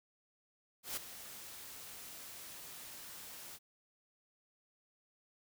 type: noise with ADSR envelope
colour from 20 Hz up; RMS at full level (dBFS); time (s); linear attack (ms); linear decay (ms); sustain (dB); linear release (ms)
white; -38; 0.83-3.59; 140; 7; -12; 39
effects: none